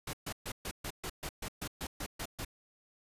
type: noise bursts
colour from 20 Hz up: pink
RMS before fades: -39 dBFS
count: 13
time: 0.07-2.449 s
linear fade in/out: 5 ms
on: 63 ms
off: 130 ms
effects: resampled to 32000 Hz